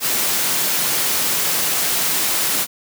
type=high-pass noise; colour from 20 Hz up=white; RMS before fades=-19 dBFS; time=0-2.67 s; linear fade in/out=50 ms; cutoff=110 Hz; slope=96 dB/octave; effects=none